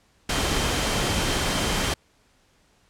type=tone in noise; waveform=sine; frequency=3136 Hz; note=G7; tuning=in tune; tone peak=-35 dBFS; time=0.29-1.94 s; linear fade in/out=5 ms; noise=pink; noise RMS=-24 dBFS; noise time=0.29-1.94 s; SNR=-14 dB; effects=pink hiss -62 dBFS RMS until 2.89 s + low-pass 9000 Hz 12 dB/octave